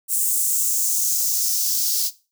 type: noise with high-pass filter sweep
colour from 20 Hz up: blue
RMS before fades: -21 dBFS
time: 0.08-2.11 s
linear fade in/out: 50 ms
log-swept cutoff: 8300 to 4800 Hz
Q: 2.6
effects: noise-tail reverb RT60 0.3 s tail -17 dB re dry